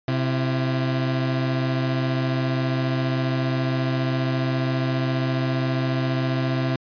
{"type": "tone pair together", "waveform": "30% pulse", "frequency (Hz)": [130.81, 334.4], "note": ["C3", "E4"], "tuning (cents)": [0, 25], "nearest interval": "octave + major third", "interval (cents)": 1625, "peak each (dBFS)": [-19, -26], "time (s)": [0.08, 6.76], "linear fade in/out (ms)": 2, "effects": ["resampled to 11025 Hz"]}